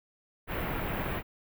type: band-stop noise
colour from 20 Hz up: pink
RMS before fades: -33 dBFS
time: 0.47-1.23 s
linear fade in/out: 50 ms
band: 2600 to 16000 Hz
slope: 24 dB/octave
effects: none